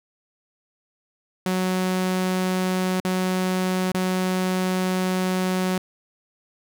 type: tone with dropouts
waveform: sawtooth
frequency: 185 Hz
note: F#3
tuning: in tune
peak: -17 dBFS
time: 1.46-5.78 s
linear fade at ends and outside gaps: 2 ms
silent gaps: 3.002-3.049 / 3.918-3.945 s
effects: none